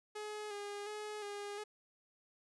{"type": "tone with vibrato", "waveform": "sawtooth", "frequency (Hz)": 415.3, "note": "G#4", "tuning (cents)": 0, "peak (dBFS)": -38, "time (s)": [0.15, 1.64], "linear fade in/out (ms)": 10, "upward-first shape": "square", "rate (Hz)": 1.4, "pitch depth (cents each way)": 30, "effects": ["resampled to 24000 Hz"]}